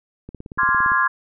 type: click train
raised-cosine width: 3 ms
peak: -22 dBFS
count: 12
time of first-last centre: 0.29-0.919 s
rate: 17.5 Hz
type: chord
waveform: sine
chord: D half-diminished seventh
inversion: third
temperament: equal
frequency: 1046.5 / 1174.7 / 1396.9 / 1661.2 Hz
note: C6 / D6 / F6 / Ab6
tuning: 0 / 0 / 0 / 0 cents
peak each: -19 / -24 / -23 / -19 dBFS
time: 0.58-1.08 s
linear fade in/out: 10 ms
effects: none